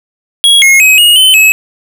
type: tone with pitch steps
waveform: square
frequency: 3315 / 2159 / 2539 / 2873 / 3053 / 2575 Hz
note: G#7 / C#7 / D#7 / F7 / G7 / E7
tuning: -4 / -46 / +34 / +48 / -46 / -41 cents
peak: -3 dBFS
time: 0.44-1.52 s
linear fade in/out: 0 ms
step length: 180 ms
effects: none